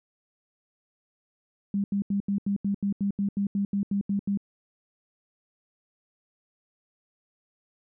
sine tone bursts, 200 Hz, G3, 35 cents sharp, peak -23 dBFS, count 15, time 1.74-4.374 s, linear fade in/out 2 ms, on 100 ms, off 81 ms, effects none

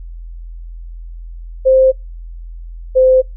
sine tone pair in turn, 524 / 517.1 Hz, C5 / C5, +2 / -20 cents, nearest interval unison, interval 22 cents, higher first, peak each -6 dBFS, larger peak neither, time 1.65-1.92 / 2.95-3.22 s, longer neither, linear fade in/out 20 ms, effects noise-tail reverb RT60 0.2 s tail -26 dB re dry + added 42 Hz sine -27 dBFS peak until 3.36 s

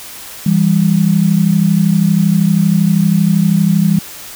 sine tone pair together, 166.3 / 198.97 Hz, E3 / G3, +16 / +26 cents, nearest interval minor third, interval 310 cents, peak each -11 dBFS, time 0.46-3.99 s, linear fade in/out 5 ms, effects white hiss -31 dBFS RMS until 4.35 s

